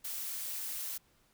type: noise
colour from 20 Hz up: blue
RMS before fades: -39 dBFS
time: 0.04-0.98 s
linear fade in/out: 10 ms
effects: pink hiss -69 dBFS RMS until 1.33 s